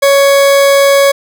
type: tone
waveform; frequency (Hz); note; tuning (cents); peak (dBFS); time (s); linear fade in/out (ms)
40% pulse; 557; C#5; +8; -4; 0.02-1.12; 10
effects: none